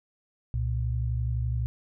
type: tone pair together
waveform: sine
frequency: 66.34 / 118.2 Hz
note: C2 / A#2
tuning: +25 / +24 cents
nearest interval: minor seventh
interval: 999 cents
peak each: -28 dBFS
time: 0.54-1.66 s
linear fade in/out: 0 ms
effects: none